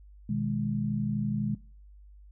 sine chord, G# minor, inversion first, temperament equal, 123.47 / 155.56 / 207.7 Hz, B2 / D#3 / G#3, 0 / 0 / 0 cents, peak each -33 / -33 / -29 dBFS, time 0.29-1.55 s, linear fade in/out 5 ms, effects noise-tail reverb RT60 0.4 s tail -19 dB re dry + added 50 Hz sine -49 dBFS peak until 2.31 s

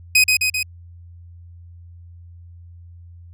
sawtooth tone with echo, 2510 Hz, D#7, 15 cents sharp, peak -7 dBFS, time 0.15-0.24 s, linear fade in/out 5 ms, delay 130 ms, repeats 3, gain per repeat -3 dB, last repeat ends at 0.63 s, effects added 86 Hz sine -39 dBFS peak until 3.33 s + resampled to 32000 Hz

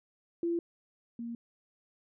sine tone pair in turn, 340 / 234 Hz, F4 / A#3, -46 / +7 cents, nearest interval tritone, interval 647 cents, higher first, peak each -28 / -36 dBFS, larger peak first, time 0.43-0.59 / 1.19-1.35 s, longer neither, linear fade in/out 2 ms, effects none

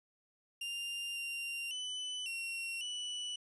40% pulse tone with pitch steps, 2794 / 2774 / 3001 / 2736 / 2961 Hz, F7 / F7 / F#7 / F7 / F#7, 0 / -12 / +24 / -36 / +1 cents, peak -37 dBFS, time 0.61-3.36 s, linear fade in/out 5 ms, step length 550 ms, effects resampled to 24000 Hz

